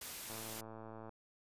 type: noise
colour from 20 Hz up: white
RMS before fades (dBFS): -46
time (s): 0.01-0.61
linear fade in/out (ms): 5
type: click train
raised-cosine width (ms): 1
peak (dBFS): -36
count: 89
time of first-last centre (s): 0.3-1.093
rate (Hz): 111
effects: resampled to 32000 Hz